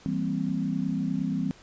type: chord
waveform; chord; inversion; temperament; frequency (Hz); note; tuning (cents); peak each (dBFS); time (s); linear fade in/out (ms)
sine; C dominant seventh; first; equal; 164.81 / 196 / 233.1 / 261.6; E3 / G3 / Bb3 / C4; 0 / 0 / 0 / 0; -31 / -30 / -34 / -30; 0.06-1.51; 0
effects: pink hiss -53 dBFS RMS until 1.62 s + resampled to 16000 Hz